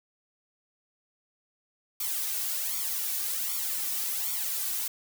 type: noise with flanger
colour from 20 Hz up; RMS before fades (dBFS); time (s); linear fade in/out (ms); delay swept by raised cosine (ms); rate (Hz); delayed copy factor
blue; -31; 2-4.88; 5; 0.88 to 2.68; 1.3; +1
effects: none